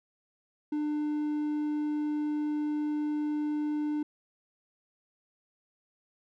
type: tone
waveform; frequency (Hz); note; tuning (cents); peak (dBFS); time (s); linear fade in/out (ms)
triangle; 299.2; D4; +32; -26; 0.72-4.03; 5
effects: none